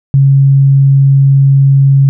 sine tone, 137.3 Hz, C#3, 16 cents flat, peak -3 dBFS, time 0.14-2.09 s, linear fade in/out 0 ms, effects none

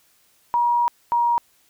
sine tone pair in turn, 955 / 948.4 Hz, A#5 / A#5, +42 / +30 cents, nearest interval unison, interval 12 cents, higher first, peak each -16 dBFS, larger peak neither, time 0.54-0.88 / 1.12-1.38 s, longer first, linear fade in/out 0 ms, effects white hiss -60 dBFS RMS until 1.69 s

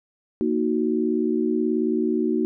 sine chord, D# minor, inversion second, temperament equal, 233.1 / 311.1 / 370 Hz, A#3 / D#4 / F#4, 0 / 0 / 0 cents, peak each -24 dBFS, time 0.41-2.45 s, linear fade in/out 0 ms, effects none

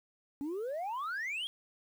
sine exponential sweep, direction up, 271.6 to 3327 Hz, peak -32 dBFS, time 0.41-1.47 s, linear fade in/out 0 ms, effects tanh soft clip ceiling -33 dBFS + 10-bit

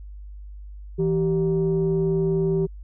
sine tone pair together, 162.92 / 387.5 Hz, E3 / G4, -20 / -20 cents, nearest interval octave + minor third, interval 1500 cents, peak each -21 / -20 dBFS, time 0.98-2.67 s, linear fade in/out 20 ms, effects tanh soft clip ceiling -14 dBFS + added 50 Hz sine -36 dBFS peak until 2.83 s

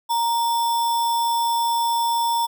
sine tone with sample-and-hold, 932.3 Hz, A#5, in tune, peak -18 dBFS, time 0.09-2.47 s, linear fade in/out 20 ms, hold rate 4410 Hz, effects none

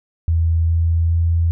sine tone with pitch steps, 82.41 / 83.08 / 83.75 Hz, E2 / E2 / E2, 0 / +14 / +28 cents, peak -13 dBFS, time 0.28-1.51 s, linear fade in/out 0 ms, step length 410 ms, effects none

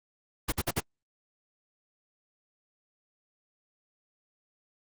pink noise bursts, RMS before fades -28 dBFS, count 4, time 0.48-0.805 s, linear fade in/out 10 ms, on 43 ms, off 51 ms, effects Opus 24 kbps

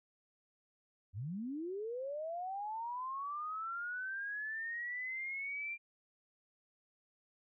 sine linear sweep, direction up, 84 to 2382 Hz, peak -38 dBFS, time 1.13-5.78 s, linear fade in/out 50 ms, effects none

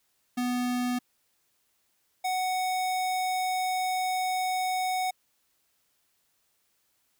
square tone pair in turn, 246.9 / 742.4 Hz, B3 / F#5, 0 / +6 cents, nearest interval octave + perfect fifth, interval 1906 cents, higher second, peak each -27 dBFS, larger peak neither, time 0.37-0.99 / 2.24-5.11 s, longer second, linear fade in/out 10 ms, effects white hiss -72 dBFS RMS until 7.19 s

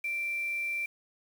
sine tone with quantisation, 2352 Hz, D7, 2 cents sharp, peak -30 dBFS, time 0.04-0.86 s, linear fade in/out 5 ms, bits 8, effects none

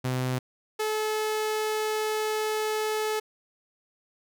sawtooth tone pair in turn, 127.9 / 431.2 Hz, C3 / A4, -39 / -35 cents, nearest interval octave + major sixth, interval 2104 cents, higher second, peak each -22 dBFS, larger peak neither, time 0.04-0.39 / 0.79-3.2 s, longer second, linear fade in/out 10 ms, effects none

